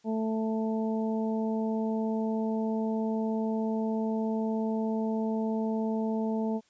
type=harmonic tone; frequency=220.8 Hz; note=A3; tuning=6 cents sharp; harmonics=1 / 2 / 3 / 4; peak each=-28 / -34 / -38 / -40 dBFS; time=0.04-6.61 s; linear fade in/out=50 ms; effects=white hiss -67 dBFS RMS until 6.69 s + resampled to 16000 Hz